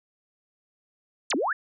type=exponential two-way sweep; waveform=sine; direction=down then up; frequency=9810 to 241.9 to 1836 Hz; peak=-23 dBFS; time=1.3-1.53 s; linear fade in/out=5 ms; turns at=1.35 s; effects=none